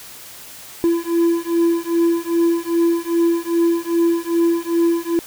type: beating tone pair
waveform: triangle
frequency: 336.2 / 338.7 Hz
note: E4 / E4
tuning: +34 / +47 cents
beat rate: 2.5 Hz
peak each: -16 dBFS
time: 0.84-5.19 s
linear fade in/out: 0 ms
effects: white hiss -38 dBFS RMS until 5.26 s